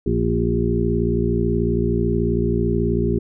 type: harmonic tone with a mistuned harmonic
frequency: 58.4 Hz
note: A#1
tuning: 4 cents sharp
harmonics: 1 / 2 / 3 / 4 / 6 / 7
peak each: -24 / -24 / -24 / -24 / -24 / -24 dBFS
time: 0.06-3.19 s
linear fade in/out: 5 ms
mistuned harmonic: 7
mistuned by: -22 cents
effects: none